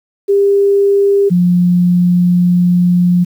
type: tone pair in turn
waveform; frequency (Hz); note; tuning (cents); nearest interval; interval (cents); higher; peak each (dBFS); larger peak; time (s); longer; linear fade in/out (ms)
sine; 399.6 / 177.28; G4 / F3; +33 / +26; octave + major second; 1407; first; -7; neither; 0.28-1.3 / 1.3-3.25; second; 20
effects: 7-bit